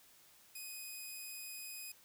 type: tone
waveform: 5% pulse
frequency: 2502 Hz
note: D#7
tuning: 9 cents sharp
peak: -36 dBFS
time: 0.55-1.92 s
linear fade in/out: 5 ms
effects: white hiss -64 dBFS RMS until 2.04 s